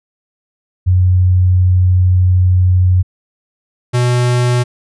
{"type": "tone pair in turn", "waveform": ["sine", "square"], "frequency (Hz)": [91.3, 122.82], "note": ["F#2", "B2"], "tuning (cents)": [-23, -9], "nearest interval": "perfect fourth", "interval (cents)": 514, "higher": "second", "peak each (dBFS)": [-7, -11], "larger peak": "first", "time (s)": [[0.86, 3.03], [3.93, 4.64]], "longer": "first", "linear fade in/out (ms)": 20, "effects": ["resampled to 24000 Hz"]}